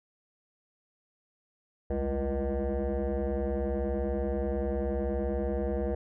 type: tone with frequency modulation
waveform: sine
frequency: 209.2 Hz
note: G#3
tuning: 13 cents sharp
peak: -25 dBFS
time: 1.9-5.95 s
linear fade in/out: 5 ms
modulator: 136 Hz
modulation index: 3
effects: tanh soft clip ceiling -26 dBFS